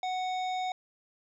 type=harmonic tone with a mistuned harmonic; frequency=740 Hz; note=F#5; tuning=in tune; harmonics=1 / 3 / 5 / 7 / 9; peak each=-30 / -42 / -42 / -55 / -55 dBFS; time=0.03-0.72 s; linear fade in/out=2 ms; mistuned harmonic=9; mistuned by=+36 cents; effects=12-bit